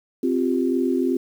sine chord, C suspended fourth, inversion none, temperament equal, 261.6 / 349.2 / 392 Hz, C4 / F4 / G4, 0 / 0 / 0 cents, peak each -21 / -23 / -26 dBFS, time 0.23-1.17 s, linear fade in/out 5 ms, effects 8-bit

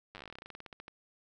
slowing click train, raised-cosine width 0.3 ms, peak -30 dBFS, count 23, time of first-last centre 0.15-0.881 s, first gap 9 ms, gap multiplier 1.11, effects none

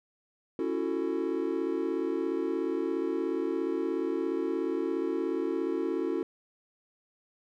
triangle chord, F# minor seventh, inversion second, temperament just, 277.5 / 333 / 370 / 444 Hz, C#4 / E4 / F#4 / A4, +2 / +18 / 0 / +16 cents, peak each -33 / -30 / -31 / -33 dBFS, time 0.59-6.23 s, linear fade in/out 2 ms, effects none

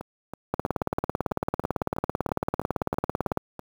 two click trains, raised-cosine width 1 ms, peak -21 / -10 dBFS, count 12 / 52, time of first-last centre 0.01-3.593 / 0.54-3.373 s, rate 3.07 / 18 Hz, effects high-pass 60 Hz 12 dB/octave + 7-bit

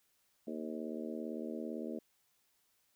harmonic tone with a mistuned harmonic, 77.78 Hz, D#2, in tune, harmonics 3 / 4 / 5 / 6 / 7 / 8, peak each -42 / -44 / -46 / -48 / -49 / -50 dBFS, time 0.47-1.99 s, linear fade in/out 5 ms, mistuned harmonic 8, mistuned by +24 cents, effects white hiss -75 dBFS RMS until 2.95 s

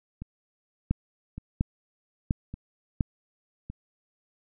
two click trains, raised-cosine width 5 ms, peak -11 / -24 dBFS, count 4 / 4, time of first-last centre 0.91-3.008 / 0.22-3.7 s, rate 1.43 / 0.862 Hz, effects none

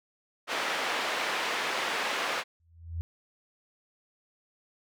white band-pass noise, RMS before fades -31 dBFS, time 0.47-2.44 s, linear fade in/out 50 ms, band 400 to 2400 Hz, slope 12 dB/octave
sine tone with exponential growth, 83.4 Hz, E2, 21 cents sharp, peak -28 dBFS, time 2.6-3.01 s, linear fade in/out 0 ms, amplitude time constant 88 ms
effects none

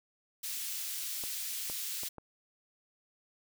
white high-pass noise, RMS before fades -38 dBFS, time 0.43-2.09 s, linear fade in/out 10 ms, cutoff 2700 Hz, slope 12 dB/octave
clicks, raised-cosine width 1 ms, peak -31 dBFS, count 4, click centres 1.238 / 1.699 / 2.034 / 2.183 s
effects none

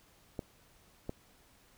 clicks, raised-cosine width 2 ms, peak -23 dBFS, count 2, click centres 0.392 / 1.094 s, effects pink hiss -64 dBFS RMS until 1.77 s

